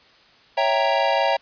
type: chord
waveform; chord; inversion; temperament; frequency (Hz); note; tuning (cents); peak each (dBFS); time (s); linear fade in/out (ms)
square; C# diminished seventh; none; equal; 554.4 / 659.3 / 784 / 932.3; C#5 / E5 / G5 / Bb5; 0 / 0 / 0 / 0; -24; 0.57-1.37; 10
effects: white hiss -53 dBFS RMS until 1.41 s + resampled to 11025 Hz